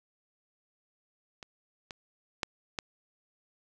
clicks, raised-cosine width 0.2 ms, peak -26 / -23 / -12 / -15 dBFS, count 4, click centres 1.428 / 1.908 / 2.432 / 2.788 s, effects none

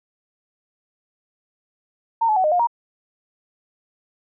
sine tone with pitch steps, 914 / 858 / 749 / 613 / 711 / 942 Hz, A#5 / A5 / F#5 / D#5 / F5 / A#5, -34 / -44 / +21 / -26 / +31 / +18 cents, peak -15 dBFS, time 2.21-2.672 s, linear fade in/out 10 ms, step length 77 ms, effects none

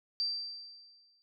sine tone with exponential decay, 4686 Hz, D8, 5 cents flat, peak -28 dBFS, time 0.2-1.22 s, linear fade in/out 0 ms, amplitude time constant 220 ms, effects none

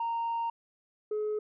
sine tone pair in turn, 926 / 424.8 Hz, A#5 / G#4, -12 / +39 cents, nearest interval octave + minor second, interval 1349 cents, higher first, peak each -27 dBFS, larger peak neither, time 0-0.5 / 1.11-1.39 s, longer first, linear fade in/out 5 ms, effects tanh soft clip ceiling -27 dBFS

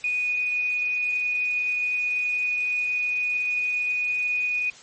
sine tone, 2474 Hz, D#7, 10 cents flat, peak -22 dBFS, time 0.04-4.7 s, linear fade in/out 2 ms, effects white hiss -47 dBFS RMS until 4.82 s + MP3 32 kbps

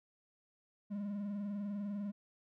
triangle tone with vibrato, 202.9 Hz, G#3, 40 cents flat, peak -35 dBFS, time 0.9-2.12 s, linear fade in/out 20 ms, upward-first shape triangle, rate 20 Hz, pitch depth 80 cents each way, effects none

